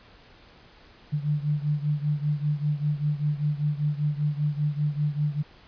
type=beating tone pair; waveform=sine; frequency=146.83 / 151.93 Hz; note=D3 / D#3; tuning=0 / -41 cents; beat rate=5.1 Hz; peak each=-25 / -28 dBFS; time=1.12-5.43 s; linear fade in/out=20 ms; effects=pink hiss -53 dBFS RMS until 5.67 s + resampled to 11025 Hz